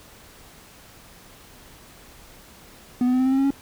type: tone with pitch steps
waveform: triangle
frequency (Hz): 246.9 / 250.9 / 255 / 259.2 / 263.4 / 267.7 / 272.1 / 276.5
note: B3 / B3 / C4 / C4 / C4 / C4 / C#4 / C#4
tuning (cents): 0 / +28 / -44 / -16 / +12 / +40 / -32 / -4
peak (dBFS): -15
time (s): 3.01-3.506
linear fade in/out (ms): 2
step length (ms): 62
effects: pink hiss -48 dBFS RMS until 3.61 s